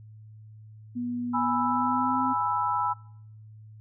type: tone with pitch glide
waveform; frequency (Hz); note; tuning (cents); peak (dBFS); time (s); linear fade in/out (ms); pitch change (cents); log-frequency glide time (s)
sine; 242.9 to 258.8; B3 to C4; -29 to -19; -28; 0.95-2.34; 20; +110; 1.55-2.22
type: chord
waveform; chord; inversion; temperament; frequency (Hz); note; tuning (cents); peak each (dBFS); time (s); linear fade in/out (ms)
sine; E major; first; equal; 830.6 / 987.8 / 1318.5; G#5 / B5 / E6; 0 / 0 / 0; -30 / -27 / -29; 1.33-2.94; 20
effects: noise-tail reverb RT60 0.7 s tail -24 dB re dry + added 108 Hz sine -45 dBFS peak until 3.8 s